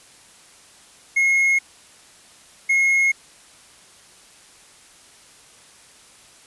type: tone pair in turn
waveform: triangle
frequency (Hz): 2161 / 2161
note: C#7 / C#7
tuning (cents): -45 / -45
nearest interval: unison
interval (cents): 0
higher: neither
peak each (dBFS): -13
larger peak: neither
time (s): 1.16-1.59 / 2.69-3.12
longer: neither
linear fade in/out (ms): 10
effects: white hiss -49 dBFS RMS until 6.46 s + resampled to 24000 Hz